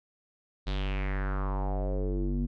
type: tone with low-pass filter sweep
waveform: square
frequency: 48.35 Hz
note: G1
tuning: 23 cents flat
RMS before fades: -30 dBFS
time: 0.66-2.47 s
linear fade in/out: 20 ms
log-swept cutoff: 4000 to 230 Hz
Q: 4
effects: none